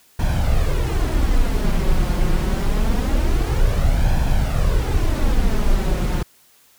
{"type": "noise with flanger", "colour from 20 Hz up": "brown", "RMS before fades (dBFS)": -17, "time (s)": [0.19, 6.23], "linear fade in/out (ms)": 5, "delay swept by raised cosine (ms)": [1.2, 5.6], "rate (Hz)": 0.25, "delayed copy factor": 0.55, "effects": ["white hiss -54 dBFS RMS until 6.78 s"]}